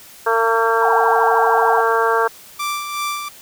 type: harmonic tone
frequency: 227.2 Hz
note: A#3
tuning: 44 cents flat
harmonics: 2 / 3 / 4 / 5 / 6 / 7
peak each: -18 / -24 / -20 / -21 / -22 / -22 dBFS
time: 0.26-2.28 s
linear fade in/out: 10 ms
type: tone with vibrato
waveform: sine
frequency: 832 Hz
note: G#5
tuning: 3 cents sharp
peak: -16 dBFS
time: 0.81-1.82 s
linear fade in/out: 20 ms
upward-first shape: sine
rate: 13 Hz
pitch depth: 270 cents each way
type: tone with tremolo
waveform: sawtooth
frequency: 1174.7 Hz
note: D6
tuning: in tune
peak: -16 dBFS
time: 2.59-3.29 s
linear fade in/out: 10 ms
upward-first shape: sine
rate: 2.7 Hz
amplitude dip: 50%
effects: white hiss -42 dBFS RMS until 3.41 s